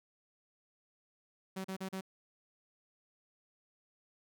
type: tone bursts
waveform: sawtooth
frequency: 190 Hz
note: F#3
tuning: 46 cents sharp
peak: -34 dBFS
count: 4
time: 1.56-2.011 s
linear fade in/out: 10 ms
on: 85 ms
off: 37 ms
effects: none